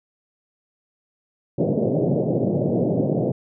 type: band-pass noise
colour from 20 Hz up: pink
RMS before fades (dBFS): -21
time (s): 1.58-3.32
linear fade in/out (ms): 5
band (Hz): 120 to 630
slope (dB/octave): 48
effects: none